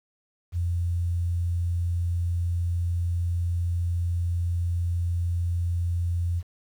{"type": "tone", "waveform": "sine", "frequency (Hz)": 86.6, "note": "F2", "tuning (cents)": -14, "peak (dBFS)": -23, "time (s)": [0.52, 6.43], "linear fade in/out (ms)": 50, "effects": ["9-bit"]}